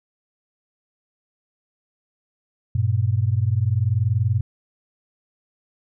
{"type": "tone pair together", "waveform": "sine", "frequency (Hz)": [98, 118.46], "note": ["G2", "A#2"], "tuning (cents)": [0, 28], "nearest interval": "minor third", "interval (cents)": 328, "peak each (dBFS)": -20, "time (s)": [2.75, 4.41], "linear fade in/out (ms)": 5, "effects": []}